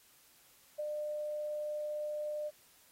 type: tone with ADSR envelope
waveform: sine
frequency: 600 Hz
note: D5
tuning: 37 cents sharp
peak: -33 dBFS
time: 0.78-2.51 s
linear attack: 18 ms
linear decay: 9 ms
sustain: -2 dB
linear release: 37 ms
effects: white hiss -64 dBFS RMS until 2.91 s + AAC 48 kbps